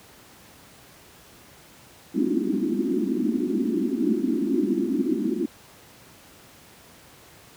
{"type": "band-pass noise", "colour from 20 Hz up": "pink", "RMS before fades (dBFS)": -24, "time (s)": [2.14, 5.46], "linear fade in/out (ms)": 10, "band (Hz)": [200, 370], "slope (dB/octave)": 96, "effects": ["pink hiss -50 dBFS RMS until 7.56 s", "high-pass 80 Hz 12 dB/octave"]}